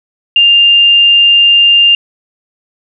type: tone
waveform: sine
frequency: 2800 Hz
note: F7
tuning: 4 cents sharp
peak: -3 dBFS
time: 0.36-1.95 s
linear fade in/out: 2 ms
effects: none